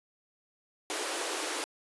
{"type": "high-pass noise", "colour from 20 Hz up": "pink", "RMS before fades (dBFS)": -34, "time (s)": [0.9, 1.64], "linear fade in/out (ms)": 0, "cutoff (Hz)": 290, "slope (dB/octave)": 96, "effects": ["resampled to 24000 Hz"]}